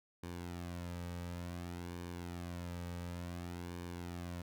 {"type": "tone with flanger", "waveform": "sawtooth", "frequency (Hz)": 87.31, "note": "F2", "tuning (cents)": 0, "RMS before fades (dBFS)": -44, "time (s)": [0.23, 4.42], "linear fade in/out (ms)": 5, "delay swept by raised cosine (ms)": [1.5, 2.9], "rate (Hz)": 0.56, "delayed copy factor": -0.55, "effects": []}